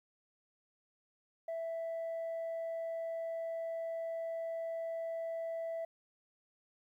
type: tone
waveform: sine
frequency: 660 Hz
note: E5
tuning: 2 cents sharp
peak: -34 dBFS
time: 1.48-5.85 s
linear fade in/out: 5 ms
effects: tanh soft clip ceiling -35 dBFS + 12-bit